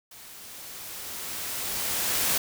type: noise with level ramp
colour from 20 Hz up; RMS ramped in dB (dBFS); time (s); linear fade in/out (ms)
white; -47 to -24; 0.11-2.38; 5
effects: none